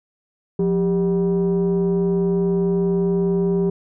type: tone pair together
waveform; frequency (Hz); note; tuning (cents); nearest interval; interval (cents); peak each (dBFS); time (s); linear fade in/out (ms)
sine; 176.3 / 395.8; F3 / G4; +17 / +17; octave + major second; 1400; -17; 0.59-3.7; 5
effects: tanh soft clip ceiling -13 dBFS